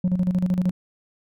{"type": "tone with tremolo", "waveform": "sine", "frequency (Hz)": 181.8, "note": "F#3", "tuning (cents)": -30, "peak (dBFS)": -14, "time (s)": [0.04, 0.71], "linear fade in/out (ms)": 5, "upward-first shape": "square", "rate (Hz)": 13, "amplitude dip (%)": 70, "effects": ["tanh soft clip ceiling -16 dBFS"]}